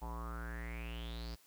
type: tone with low-pass filter sweep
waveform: square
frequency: 58 Hz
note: A#1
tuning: 8 cents flat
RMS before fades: -43 dBFS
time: 0.01-1.36 s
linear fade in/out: 20 ms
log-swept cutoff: 870 to 5000 Hz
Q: 8.5
effects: white hiss -66 dBFS RMS until 1.46 s